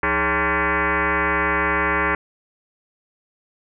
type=tone with frequency modulation; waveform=sine; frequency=312.2 Hz; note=D#4; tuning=6 cents sharp; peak=-17 dBFS; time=0.03-2.15 s; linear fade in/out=2 ms; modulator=243 Hz; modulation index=7.8; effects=none